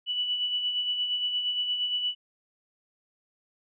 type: tone with tremolo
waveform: sine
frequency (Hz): 2960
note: F#7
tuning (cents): 0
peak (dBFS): -24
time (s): 0.06-2.15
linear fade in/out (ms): 50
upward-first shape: sine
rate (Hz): 8.6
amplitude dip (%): 45
effects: none